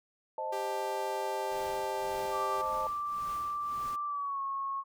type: chord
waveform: sine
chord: A diminished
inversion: first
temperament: equal with one note detuned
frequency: 523.3 / 619.4 / 880 Hz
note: C5 / Eb5 / A5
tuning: 0 / -8 / 0 cents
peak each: -39 / -39 / -35 dBFS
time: 0.38-2.87 s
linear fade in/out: 2 ms
type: tone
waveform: sawtooth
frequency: 394.2 Hz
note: G4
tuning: 10 cents sharp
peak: -33 dBFS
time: 0.52-2.62 s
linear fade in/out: 10 ms
type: noise with tremolo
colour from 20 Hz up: pink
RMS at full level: -48 dBFS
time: 1.51-3.96 s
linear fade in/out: 5 ms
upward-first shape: triangle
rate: 1.8 Hz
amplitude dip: 85%
type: tone with pitch glide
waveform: sine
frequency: 1173 to 1094.4 Hz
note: D6 to C#6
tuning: -2 to -23 cents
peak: -32 dBFS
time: 2.31-4.84 s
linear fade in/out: 50 ms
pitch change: -121 cents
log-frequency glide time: 4.06-4.41 s
effects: none